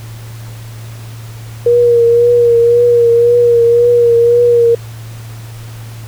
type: tone with vibrato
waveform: sine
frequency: 474.1 Hz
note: A#4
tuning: 29 cents sharp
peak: -5 dBFS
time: 1.66-4.75 s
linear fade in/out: 5 ms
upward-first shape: triangle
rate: 1.9 Hz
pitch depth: 32 cents each way
effects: added 113 Hz sine -26 dBFS peak until 6.07 s + pink hiss -37 dBFS RMS until 6.07 s